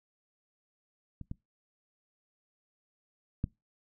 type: clicks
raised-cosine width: 5 ms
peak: -30 / -25 / -17 dBFS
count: 3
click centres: 1.213 / 1.314 / 3.441 s
effects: noise-tail reverb RT60 0.2 s tail -23 dB re dry

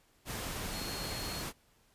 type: tone in noise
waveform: sine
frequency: 4294 Hz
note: C8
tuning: 44 cents sharp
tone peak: -43 dBFS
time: 0.71-1.45 s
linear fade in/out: 50 ms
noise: pink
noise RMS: -39 dBFS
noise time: 0.25-1.53 s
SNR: -7 dB
effects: pink hiss -68 dBFS RMS until 1.94 s + resampled to 32000 Hz

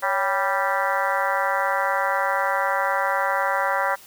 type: harmonic tone with a mistuned harmonic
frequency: 196 Hz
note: G3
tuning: in tune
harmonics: 3 / 4 / 5 / 6 / 7 / 8 / 9 / 10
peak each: -27 / -27 / -26 / -30 / -28 / -29 / -32 / -30 dBFS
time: 0.02-3.96 s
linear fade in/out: 20 ms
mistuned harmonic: 3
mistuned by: -84 cents
effects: white hiss -47 dBFS RMS until 4.06 s

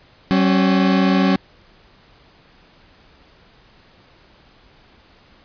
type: tone pair together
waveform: 40% pulse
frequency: 189.9 / 273.3 Hz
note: F#3 / C#4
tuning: +45 / -24 cents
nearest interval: tritone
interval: 631 cents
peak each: -14 / -17 dBFS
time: 0.31-1.36 s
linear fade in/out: 0 ms
effects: pink hiss -51 dBFS RMS until 5.44 s + resampled to 11025 Hz

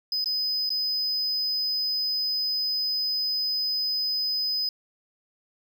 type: tone with dropouts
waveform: triangle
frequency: 5020 Hz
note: D#8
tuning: 15 cents sharp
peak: -23 dBFS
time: 0.12-4.69 s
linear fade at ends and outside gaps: 2 ms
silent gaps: 0.243-0.258 / 0.693-0.703 s
effects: none

